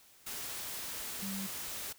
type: tone in noise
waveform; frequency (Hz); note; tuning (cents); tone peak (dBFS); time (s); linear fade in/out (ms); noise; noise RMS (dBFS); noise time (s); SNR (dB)
sine; 195.2; G3; -7; -38; 1.22-1.47; 10; white; -41; 0.26-1.93; 0
effects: white hiss -61 dBFS RMS until 1.98 s